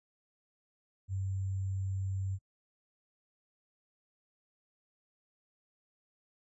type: tone with sample-and-hold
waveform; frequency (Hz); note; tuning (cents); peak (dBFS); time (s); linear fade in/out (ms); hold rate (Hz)
sine; 95.9; G2; -37; -32; 1.08-2.39; 50; 7350
effects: noise-tail reverb RT60 0.1 s tail -24 dB re dry + resampled to 24000 Hz